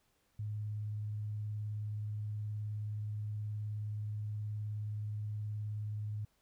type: tone with vibrato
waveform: sine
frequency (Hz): 105.6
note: G#2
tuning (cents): +29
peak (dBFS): -36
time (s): 0.39-6.25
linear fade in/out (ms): 5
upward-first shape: sine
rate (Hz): 19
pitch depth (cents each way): 17
effects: pink hiss -75 dBFS RMS until 6.41 s